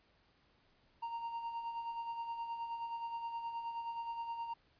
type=tone with tremolo; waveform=triangle; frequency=928 Hz; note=A#5; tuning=8 cents flat; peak=-35 dBFS; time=1.02-4.54 s; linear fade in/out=10 ms; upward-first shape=sine; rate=9.5 Hz; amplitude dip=50%; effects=pink hiss -71 dBFS RMS until 4.79 s + resampled to 11025 Hz

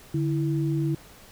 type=tone pair together; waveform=sine; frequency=146.3 / 328.8 Hz; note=D3 / E4; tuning=-6 / -4 cents; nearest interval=octave + major second; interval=1402 cents; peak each=-24 / -27 dBFS; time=0.14-0.95 s; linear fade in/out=5 ms; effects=pink hiss -50 dBFS RMS until 1.31 s

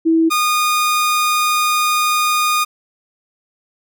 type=tone pair in turn; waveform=sine / sawtooth; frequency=325.7 / 1226.1 Hz; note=E4 / D#6; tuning=-21 / -26 cents; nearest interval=octave + major seventh; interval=2295 cents; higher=second; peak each=-10 dBFS; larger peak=neither; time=0.05-0.3 / 0.3-2.65 s; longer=second; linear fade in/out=20 ms; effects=none

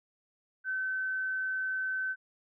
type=tone; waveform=sine; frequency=1529 Hz; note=G6; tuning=44 cents flat; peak=-30 dBFS; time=0.64-2.16 s; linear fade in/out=50 ms; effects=none

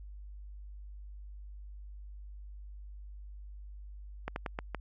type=slowing click train; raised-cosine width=0.5 ms; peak=-20 dBFS; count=5; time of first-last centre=4.28-4.747 s; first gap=81 ms; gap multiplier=1.25; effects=added 50 Hz sine -44 dBFS peak until 4.8 s

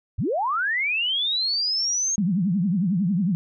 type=linear sweep; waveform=sine; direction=up; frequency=57.7 to 6540 Hz; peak=-21 dBFS; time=0.18-2.16 s; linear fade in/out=10 ms
type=tone with vibrato; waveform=sine; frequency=186.5 Hz; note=F#3; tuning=14 cents sharp; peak=-19 dBFS; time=2.18-3.35 s; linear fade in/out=0 ms; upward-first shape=triangle; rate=11 Hz; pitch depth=270 cents each way
effects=none

